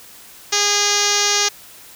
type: tone with low-pass filter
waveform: 5% pulse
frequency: 409.7 Hz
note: G#4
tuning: 24 cents flat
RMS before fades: -17 dBFS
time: 0.52-1.49 s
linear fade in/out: 10 ms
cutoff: 6400 Hz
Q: 5.8
effects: white hiss -42 dBFS RMS until 1.95 s